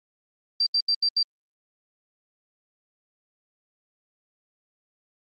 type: tone bursts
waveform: sine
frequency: 4699 Hz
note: D8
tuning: in tune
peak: -19 dBFS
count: 5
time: 0.6-1.23 s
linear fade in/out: 5 ms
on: 66 ms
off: 75 ms
effects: Opus 24 kbps